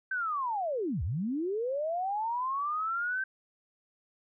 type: linear two-way sweep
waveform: sine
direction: down then up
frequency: 1566 to 65.6 to 1566 Hz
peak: -29 dBFS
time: 0.11-3.24 s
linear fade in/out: 5 ms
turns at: 1.03 s
effects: none